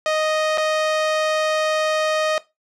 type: tone with dropouts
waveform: sawtooth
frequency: 622 Hz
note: D#5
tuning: 1 cent flat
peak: -14 dBFS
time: 0.06-2.38 s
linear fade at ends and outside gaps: 1 ms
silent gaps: 0.575-0.58 s
effects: noise-tail reverb RT60 0.2 s tail -17 dB re dry + low-pass 6000 Hz 12 dB/octave